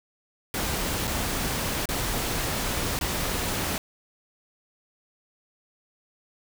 pink noise with dropouts, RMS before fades -28 dBFS, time 0.54-3.78 s, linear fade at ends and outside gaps 1 ms, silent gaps 1.072-1.076 / 1.856-1.889 / 2.99-3.011 s, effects none

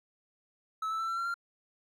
triangle tone with pitch steps, 1300 / 1316.6 / 1333.5 / 1350.5 / 1367.8 / 1385.3 Hz, E6 / E6 / E6 / E6 / F6 / F6, -24 / -3 / +20 / +42 / -36 / -14 cents, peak -29 dBFS, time 0.82-1.342 s, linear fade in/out 5 ms, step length 87 ms, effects none

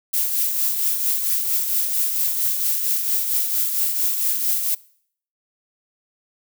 violet noise with tremolo, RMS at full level -19 dBFS, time 0.13-4.75 s, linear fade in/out 10 ms, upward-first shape triangle, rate 4.4 Hz, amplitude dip 50%, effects noise-tail reverb RT60 0.6 s tail -22 dB re dry

